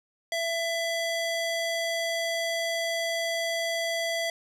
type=tone with band-pass filter; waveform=square; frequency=667 Hz; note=E5; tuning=20 cents sharp; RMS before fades=-29 dBFS; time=0.32-4.3 s; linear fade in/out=2 ms; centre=3200 Hz; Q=0.53; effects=none